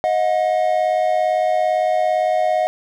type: tone pair together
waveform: triangle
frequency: 627.3 / 725 Hz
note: D#5 / F#5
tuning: +14 / -35 cents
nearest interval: minor third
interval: 251 cents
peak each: -16 dBFS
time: 0.04-2.67 s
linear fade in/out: 0 ms
effects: none